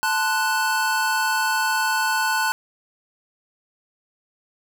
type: chord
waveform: square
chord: F# diminished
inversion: first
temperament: equal with one note detuned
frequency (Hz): 880 / 1038.1 / 1480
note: A5 / C6 / F#6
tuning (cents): 0 / -14 / 0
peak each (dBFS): -24 / -29 / -23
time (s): 0.03-2.52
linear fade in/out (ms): 0
effects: none